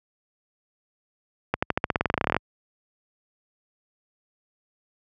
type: accelerating click train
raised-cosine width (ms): 0.5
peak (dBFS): -6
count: 19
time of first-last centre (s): 1.54-2.366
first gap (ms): 85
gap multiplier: 0.92
effects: high-pass 60 Hz 12 dB/octave